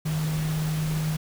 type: tone in noise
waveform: sine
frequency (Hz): 155.56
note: D#3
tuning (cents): 0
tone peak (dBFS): -24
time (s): 0.05-1.17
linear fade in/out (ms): 10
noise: pink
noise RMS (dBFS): -36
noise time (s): 0.05-1.17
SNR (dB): +9
effects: none